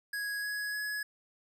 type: tone with pitch steps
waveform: square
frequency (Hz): 1661.2 / 1673.7 / 1686.3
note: G#6 / G#6 / G#6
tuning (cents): 0 / +13 / +26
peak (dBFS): -34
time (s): 0.13-1.03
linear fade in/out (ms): 5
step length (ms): 300
effects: none